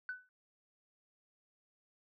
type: tone with exponential decay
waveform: sine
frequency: 1499 Hz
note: F#6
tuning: 22 cents sharp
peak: -34 dBFS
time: 0.09-0.29 s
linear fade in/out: 1 ms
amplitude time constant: 42 ms
effects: noise-tail reverb RT60 0.1 s tail -26 dB re dry + tanh soft clip ceiling -32 dBFS